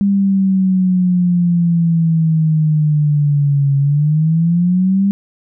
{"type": "exponential two-way sweep", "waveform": "sine", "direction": "down then up", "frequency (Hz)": [200.6, 138.59, 200.6], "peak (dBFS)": -10, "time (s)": [0.01, 5.11], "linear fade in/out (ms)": 0, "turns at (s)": 3.77, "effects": []}